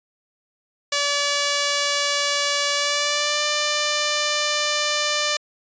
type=tone with pitch glide; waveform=5% pulse; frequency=574 to 594.6 Hz; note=D5 to D5; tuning=-40 to +21 cents; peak=-8 dBFS; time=0.92-5.37 s; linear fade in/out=5 ms; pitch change=+61 cents; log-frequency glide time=2.74-3.44 s; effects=resampled to 16000 Hz